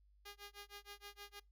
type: tone with tremolo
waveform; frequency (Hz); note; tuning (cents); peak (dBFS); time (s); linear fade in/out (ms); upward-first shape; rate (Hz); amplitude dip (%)
5% pulse; 407.5; G#4; -33; -38; 0.25-1.4; 10; sine; 6.4; 100
effects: noise-tail reverb RT60 0.2 s tail -23 dB re dry + added 50 Hz sine -66 dBFS peak until 1.51 s